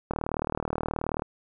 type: click train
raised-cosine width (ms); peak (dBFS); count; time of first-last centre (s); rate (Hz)
1; -14; 44; 0.11-1.221; 38.7
effects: none